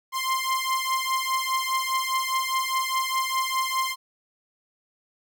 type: beating tone pair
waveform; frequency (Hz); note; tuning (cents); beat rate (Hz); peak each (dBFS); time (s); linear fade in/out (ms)
sawtooth; 1046.5 / 1051.4; C6 / C6; 0 / +8; 4.9; -23; 0.12-3.96; 50
effects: none